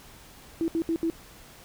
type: tone bursts at uneven times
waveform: sine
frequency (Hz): 329.6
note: E4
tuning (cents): 0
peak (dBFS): -23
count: 4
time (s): 0.61-0.68 / 0.75-0.82 / 0.89-0.96 / 1.03-1.1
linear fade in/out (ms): 0
effects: pink hiss -50 dBFS RMS until 1.64 s